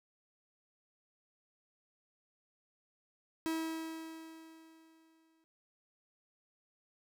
45% pulse tone with exponential decay, 322.9 Hz, E4, 36 cents flat, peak -32 dBFS, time 3.46-5.44 s, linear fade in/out 0 ms, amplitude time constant 430 ms, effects none

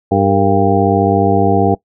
harmonic tone with a mistuned harmonic, 98.9 Hz, G2, 16 cents sharp, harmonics 1 / 2 / 3 / 4 / 5 / 7 / 8, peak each -17 / -17 / -17 / -17 / -17 / -17 / -17 dBFS, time 0.11-1.75 s, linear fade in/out 10 ms, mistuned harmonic 5, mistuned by -86 cents, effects noise-tail reverb RT60 0.1 s tail -21 dB re dry

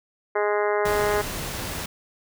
harmonic tone, 207.7 Hz, G#3, in tune, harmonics 2 / 3 / 4 / 5 / 6 / 7 / 8 / 9 / 10, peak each -23 / -27 / -29 / -31 / -33 / -34 / -35 / -36 / -37 dBFS, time 0.35-1.22 s, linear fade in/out 10 ms
pink noise, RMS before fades -31 dBFS, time 0.85-1.86 s, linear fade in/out 5 ms
effects none

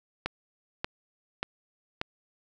click train, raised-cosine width 0.3 ms, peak -13 dBFS, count 4, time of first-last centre 0.26-2.014 s, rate 1.71 Hz, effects none

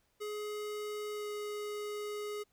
square tone with pitch glide, 420 to 417.3 Hz, G#4 to G#4, +19 to +8 cents, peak -38 dBFS, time 0.2-2.44 s, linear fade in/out 20 ms, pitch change -11 cents, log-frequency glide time 1.13-1.27 s, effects pink hiss -75 dBFS RMS until 2.52 s

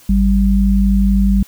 sine tone pair together, 52.15 / 196 Hz, G#1 / G3, +8 / 0 cents, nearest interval octave + major seventh, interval 2292 cents, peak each -12 dBFS, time 0.09-1.43 s, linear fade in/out 5 ms, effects white hiss -45 dBFS RMS until 1.47 s

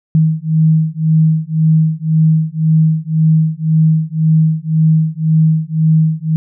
sine beating tone pair, 157.6 / 159.5 Hz, D#3 / D#3, +23 / +43 cents, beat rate 1.9 Hz, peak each -12 dBFS, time 0.15-6.36 s, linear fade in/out 0 ms, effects none

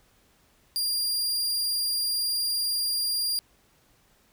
sawtooth tone, 4793 Hz, D8, 34 cents sharp, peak -22 dBFS, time 0.76-3.39 s, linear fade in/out 0 ms, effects pink hiss -63 dBFS RMS until 4.32 s

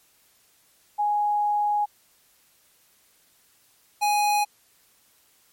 sine / square tone pair in turn, 830.6 / 830.6 Hz, G#5 / G#5, 0 / 0 cents, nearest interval unison, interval 0 cents, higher neither, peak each -20 dBFS, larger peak neither, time 0.98-1.86 / 4.01-4.45 s, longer first, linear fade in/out 20 ms, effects white hiss -61 dBFS RMS until 5.52 s + MP3 64 kbps

